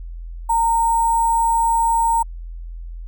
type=tone with sample-and-hold; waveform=sine; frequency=916 Hz; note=A#5; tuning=31 cents flat; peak=-14 dBFS; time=0.49-2.23 s; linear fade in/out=10 ms; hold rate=8820 Hz; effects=added 42 Hz sine -29 dBFS peak until 3.07 s